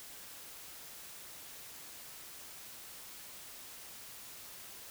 silence, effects white hiss -50 dBFS RMS until 4.9 s

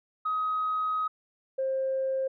sine tone pair in turn, 1262 / 530.6 Hz, D#6 / C5, +24 / +24 cents, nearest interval octave + minor third, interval 1500 cents, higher first, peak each -25 dBFS, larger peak neither, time 0.25-1.08 / 1.58-2.28 s, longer first, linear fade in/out 10 ms, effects tanh soft clip ceiling -21 dBFS

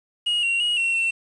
triangle tone with pitch steps, 2880 / 2750 / 2892 / 2724 / 2703 Hz, F#7 / F7 / F#7 / F7 / E7, -47 / -27 / -40 / -44 / +43 cents, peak -18 dBFS, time 0.26-1.11 s, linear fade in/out 10 ms, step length 170 ms, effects resampled to 22050 Hz + 8-bit

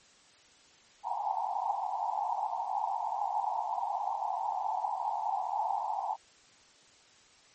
white band-pass noise, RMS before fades -33 dBFS, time 1.03-6.17 s, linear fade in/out 50 ms, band 730 to 940 Hz, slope 96 dB/octave, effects white hiss -60 dBFS RMS until 7.54 s + MP3 32 kbps

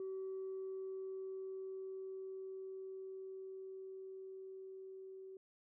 sine tone with level ramp, 381.2 Hz, G4, 48 cents flat, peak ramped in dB -39 to -49 dBFS, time 0-5.37 s, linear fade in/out 2 ms, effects tanh soft clip ceiling -38 dBFS

